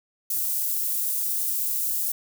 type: high-pass noise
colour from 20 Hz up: white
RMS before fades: -26 dBFS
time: 0.3-2.12 s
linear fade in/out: 5 ms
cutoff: 11000 Hz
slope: 12 dB/octave
effects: none